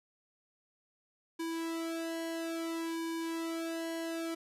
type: tone with flanger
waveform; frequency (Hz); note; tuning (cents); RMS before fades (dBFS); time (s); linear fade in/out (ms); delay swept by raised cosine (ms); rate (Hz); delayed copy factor
sawtooth; 329.6; E4; 0; -37; 1.39-4.35; 10; 1.5 to 2.22; 0.59; -0.95
effects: resampled to 32000 Hz + 12-bit